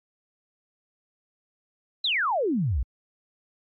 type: exponential sweep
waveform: sine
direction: down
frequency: 4186 to 51.91 Hz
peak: -22 dBFS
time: 2.04-2.83 s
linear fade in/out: 5 ms
effects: AAC 48 kbps